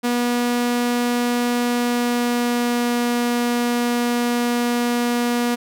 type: tone with pitch glide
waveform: sawtooth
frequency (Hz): 241.9 to 240.4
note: B3 to B3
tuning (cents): -36 to -46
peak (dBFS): -14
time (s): 0.03-5.56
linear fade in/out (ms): 20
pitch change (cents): -10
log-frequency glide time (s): 1.63-2.96
effects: none